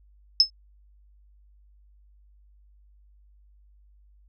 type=tone with exponential decay; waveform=sine; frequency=5210 Hz; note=E8; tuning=21 cents flat; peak=-9 dBFS; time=0.4-0.5 s; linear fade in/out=1 ms; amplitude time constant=20 ms; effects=added 50 Hz sine -54 dBFS peak until 4.28 s